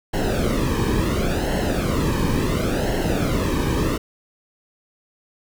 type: noise with flanger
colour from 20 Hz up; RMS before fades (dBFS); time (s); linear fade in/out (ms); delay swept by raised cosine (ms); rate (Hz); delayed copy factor
brown; -21; 0.13-3.98; 10; 0.83 to 1.47; 0.71; -0.75
effects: none